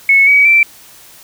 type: tone with pitch steps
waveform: sine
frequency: 2200 / 2268 / 2339 Hz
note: C#7 / C#7 / D7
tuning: -14 / +39 / -8 cents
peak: -5 dBFS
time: 0.09-0.63 s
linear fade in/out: 2 ms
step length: 180 ms
effects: white hiss -40 dBFS RMS until 1.23 s